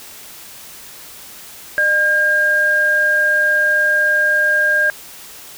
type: tone pair together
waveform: sine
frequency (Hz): 603.8 / 1612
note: D5 / G6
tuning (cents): +48 / +48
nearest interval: octave + perfect fourth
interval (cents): 1700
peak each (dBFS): -22 / -12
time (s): 1.78-4.9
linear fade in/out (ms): 0
effects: white hiss -37 dBFS RMS until 5.57 s